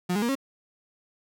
35% pulse tone with pitch steps, 179.3 / 206 / 236.6 / 271.8 Hz, F3 / G#3 / A#3 / C#4, +46 / -14 / +26 / -34 cents, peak -22 dBFS, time 0.09-0.354 s, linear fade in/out 10 ms, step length 66 ms, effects none

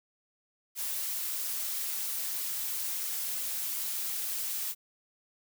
blue noise with flanger, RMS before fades -34 dBFS, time 0.75-4.75 s, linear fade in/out 50 ms, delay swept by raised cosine 1.1 to 6.9 ms, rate 3 Hz, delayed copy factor -0.5, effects none

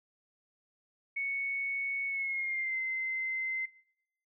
sine tone with pitch glide, 2217 to 2069 Hz, C#7 to C7, 0 to -20 cents, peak -31 dBFS, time 1.16-3.66 s, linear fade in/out 10 ms, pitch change -120 cents, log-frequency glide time 2.07-2.77 s, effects noise-tail reverb RT60 0.8 s tail -23 dB re dry

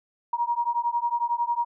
sine beating tone pair, 943 / 954 Hz, A#5 / A#5, +20 / +40 cents, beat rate 11 Hz, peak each -26 dBFS, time 0.33-1.65 s, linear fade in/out 5 ms, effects none

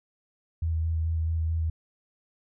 sine tone with vibrato, 81.1 Hz, E2, 28 cents flat, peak -24 dBFS, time 0.62-1.7 s, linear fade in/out 5 ms, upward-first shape square, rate 4.6 Hz, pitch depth 15 cents each way, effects none

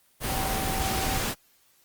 sine tone in noise, 769 Hz, G5, 33 cents flat, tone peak -32 dBFS, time 0.26-1.22 s, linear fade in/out 50 ms, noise pink, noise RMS -28 dBFS, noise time 0.2-1.35 s, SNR -7 dB, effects white hiss -63 dBFS RMS until 1.84 s + Opus 24 kbps

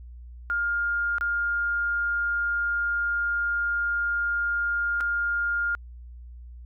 sine tone with dropouts, 1410 Hz, F6, 16 cents sharp, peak -23 dBFS, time 0.5-5.75 s, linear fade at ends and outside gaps 0 ms, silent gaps 1.183-1.21 / 5.005-5.009 s, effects added 60 Hz sine -40 dBFS peak until 6.65 s

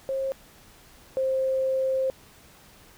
sine tone pair in turn, 536 / 527.4 Hz, C5 / C5, +42 / +14 cents, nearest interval unison, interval 28 cents, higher first, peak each -25 / -22 dBFS, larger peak second, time 0.09-0.32 / 1.17-2.1 s, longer second, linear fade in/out 0 ms, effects pink hiss -53 dBFS RMS until 2.97 s

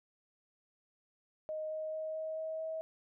sine tone with pitch steps, 622.3 / 625.9 / 629.5 / 633.2 / 636.8 / 640.5 Hz, D#5 / D#5 / D#5 / D#5 / D#5 / E5, 0 / +10 / +20 / +30 / +40 / -50 cents, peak -36 dBFS, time 1.49-2.81 s, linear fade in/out 0 ms, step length 220 ms, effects none

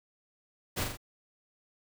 pink noise with echo, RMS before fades -32 dBFS, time 0.76-0.85 s, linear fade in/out 20 ms, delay 41 ms, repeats 3, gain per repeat -4 dB, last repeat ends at 0.973 s, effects none

